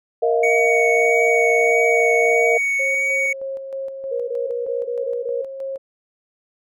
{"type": "chord", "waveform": "sine", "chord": "Bb suspended fourth", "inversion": "none", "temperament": "equal with one note detuned", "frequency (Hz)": [466.2, 634.6, 698.5], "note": ["Bb4", "Eb5", "F5"], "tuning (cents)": [0, 34, 0], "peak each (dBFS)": [-17, -21, -22], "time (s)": [0.22, 2.58], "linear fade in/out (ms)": 10}
{"type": "tone with vibrato", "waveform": "triangle", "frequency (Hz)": 2237, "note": "C#7", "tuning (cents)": 15, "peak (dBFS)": -16, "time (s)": [0.43, 3.33], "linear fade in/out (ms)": 5, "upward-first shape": "triangle", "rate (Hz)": 1.6, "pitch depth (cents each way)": 14}
{"type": "tone with tremolo", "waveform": "sine", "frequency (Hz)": 540, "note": "C#5", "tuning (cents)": -45, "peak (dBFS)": -24, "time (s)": [2.79, 5.78], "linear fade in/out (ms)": 10, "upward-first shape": "square", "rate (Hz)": 3.2, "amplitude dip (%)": 45}
{"type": "tone bursts", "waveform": "sine", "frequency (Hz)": 479.4, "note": "A#4", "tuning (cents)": 48, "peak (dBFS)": -22, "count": 7, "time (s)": [4.11, 5.42], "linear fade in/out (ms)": 10, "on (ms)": 170, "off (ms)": 20}
{"effects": []}